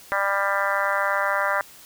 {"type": "harmonic tone", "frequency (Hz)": 198.2, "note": "G3", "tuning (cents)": 19, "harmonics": [3, 4, 5, 6, 7, 8, 9, 10], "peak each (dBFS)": [-27, -31, -28, -28, -28, -28, -30, -32], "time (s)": [0.12, 1.61], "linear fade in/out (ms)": 0, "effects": ["white hiss -47 dBFS RMS until 1.85 s"]}